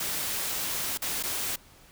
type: noise with dropouts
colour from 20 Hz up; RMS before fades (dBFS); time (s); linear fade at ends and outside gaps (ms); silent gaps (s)
white; -31; 0-1.56; 5; 0.975-1.019 / 1.228-1.235
effects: pink hiss -55 dBFS RMS until 1.91 s